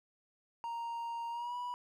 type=tone with pitch glide; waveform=triangle; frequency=932 to 978.3 Hz; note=A#5 to B5; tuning=-1 to -17 cents; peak=-35 dBFS; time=0.64-1.74 s; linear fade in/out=0 ms; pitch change=+84 cents; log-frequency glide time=1.3-1.56 s; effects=none